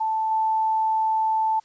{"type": "tone with level steps", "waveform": "sine", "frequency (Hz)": 880, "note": "A5", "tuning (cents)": 0, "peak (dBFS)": [-21, -19], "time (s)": [0, 1.6], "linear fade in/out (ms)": 10, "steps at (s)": 0.31, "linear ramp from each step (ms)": 2, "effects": ["white hiss -60 dBFS RMS until 1.64 s", "resampled to 16000 Hz"]}